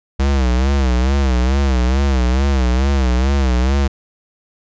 square tone with vibrato, 65.41 Hz, C2, in tune, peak -13 dBFS, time 0.19-3.88 s, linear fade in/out 10 ms, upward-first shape sine, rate 2.3 Hz, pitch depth 120 cents each way, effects resampled to 16000 Hz

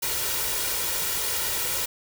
white noise with comb filter, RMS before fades -27 dBFS, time 0.02-1.86 s, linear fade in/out 10 ms, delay 2.1 ms, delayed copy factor +0.55, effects none

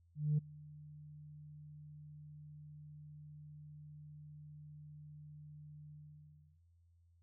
sine tone with ADSR envelope, 150 Hz, D3, 37 cents sharp, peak -27 dBFS, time 0.15-6.6 s, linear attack 230 ms, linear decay 13 ms, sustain -24 dB, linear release 680 ms, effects tanh soft clip ceiling -26 dBFS + added 85 Hz sine -66 dBFS peak until 7.22 s

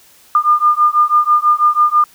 sine beating tone pair, 1205 / 1211.1 Hz, D6 / D#6, +44 / -47 cents, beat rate 6.1 Hz, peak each -12 / -12 dBFS, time 0.35-2.04 s, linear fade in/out 2 ms, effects white hiss -47 dBFS RMS until 2.14 s

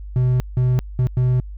triangle tone bursts at uneven times, 126.1 Hz, B2, 36 cents sharp, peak -12 dBFS, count 4, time 0.16-0.4 / 0.57-0.79 / 0.99-1.07 / 1.17-1.4 s, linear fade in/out 0 ms, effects added 50 Hz sine -30 dBFS peak until 1.57 s

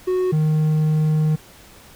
triangle tone pair in turn, 368.1 / 154.77 Hz, F#4 / D#3, -9 / -9 cents, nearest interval octave + minor third, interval 1500 cents, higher first, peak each -15 / -13 dBFS, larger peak second, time 0.07-0.32 / 0.32-1.36 s, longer second, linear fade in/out 10 ms, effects pink hiss -46 dBFS RMS until 1.95 s

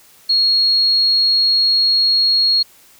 sine tone, 4300 Hz, C8, 47 cents sharp, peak -11 dBFS, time 0.29-2.63 s, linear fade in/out 10 ms, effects white hiss -48 dBFS RMS until 2.99 s

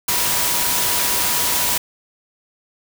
sine tone in noise, 970 Hz, B5, 31 cents flat, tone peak -30 dBFS, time 0.08-1.78 s, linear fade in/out 5 ms, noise white, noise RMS -19 dBFS, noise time 0.08-1.78 s, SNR -14 dB, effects none

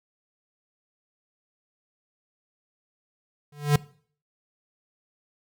square tone with exponential growth, 146.4 Hz, D3, 5 cents flat, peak -14 dBFS, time 3.52-3.76 s, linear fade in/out 5 ms, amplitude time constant 52 ms, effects noise-tail reverb RT60 0.5 s tail -21 dB re dry

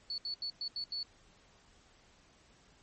sine tone bursts at uneven times, 4435 Hz, C#8, in tune, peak -35 dBFS, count 6, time 0.1-0.18 / 0.25-0.34 / 0.42-0.5 / 0.61-0.68 / 0.76-0.84 / 0.92-1.03 s, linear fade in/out 2 ms, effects pink hiss -64 dBFS RMS until 2.82 s + MP3 32 kbps

